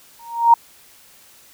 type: tone with exponential growth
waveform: sine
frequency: 932.3 Hz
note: A#5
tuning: in tune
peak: -4 dBFS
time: 0.19-0.54 s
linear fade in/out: 5 ms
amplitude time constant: 75 ms
effects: white hiss -49 dBFS RMS until 1.53 s